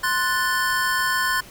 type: chord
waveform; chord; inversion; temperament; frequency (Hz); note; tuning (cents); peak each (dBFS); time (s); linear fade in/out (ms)
square; F# diminished; second; equal; 1046.5 / 1480 / 1760; C6 / F#6 / A6; 0 / 0 / 0; -25; 0.03-1.41; 10
effects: pink hiss -44 dBFS RMS until 1.5 s